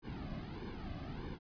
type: noise with flanger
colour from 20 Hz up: brown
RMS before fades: -44 dBFS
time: 0.02-1.39 s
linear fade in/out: 50 ms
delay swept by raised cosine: 1.5 to 2.2 ms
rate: 1.6 Hz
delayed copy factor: -0.8
effects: resampled to 11025 Hz